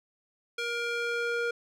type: tone with band-pass filter sweep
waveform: square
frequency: 472.1 Hz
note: A#4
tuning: 22 cents sharp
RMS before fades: -31 dBFS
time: 0.58-1.51 s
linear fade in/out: 5 ms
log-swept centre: 2600 to 1200 Hz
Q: 1
effects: none